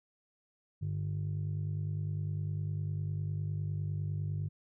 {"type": "tone pair together", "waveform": "sine", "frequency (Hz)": [100.11, 150], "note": ["G2", "D3"], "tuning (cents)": [37, 37], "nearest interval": "perfect fifth", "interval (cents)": 700, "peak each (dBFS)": [-33, -34], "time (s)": [0.81, 4.49], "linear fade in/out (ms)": 20, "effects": ["tanh soft clip ceiling -28 dBFS"]}